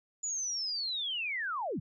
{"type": "linear sweep", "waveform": "sine", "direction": "down", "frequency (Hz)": [6990, 103.83], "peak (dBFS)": -32, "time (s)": [0.23, 1.8], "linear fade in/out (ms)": 10, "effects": []}